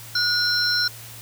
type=tone cluster; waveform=sine; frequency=1448 / 4123 / 5440 Hz; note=F#6 / C8 / F8; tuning=-38 / -26 / -46 cents; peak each=-23 dBFS; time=0.15-0.88 s; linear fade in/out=5 ms; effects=added 114 Hz sine -43 dBFS peak until 1.21 s + white hiss -41 dBFS RMS until 1.21 s